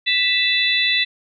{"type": "harmonic tone with a mistuned harmonic", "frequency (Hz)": 659.3, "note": "E5", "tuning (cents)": 0, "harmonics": [3, 4, 5, 6], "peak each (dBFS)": [-21, -21, -21, -21], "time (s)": [0.06, 1.05], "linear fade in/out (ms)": 20, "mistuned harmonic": 5, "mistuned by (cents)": 100, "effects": []}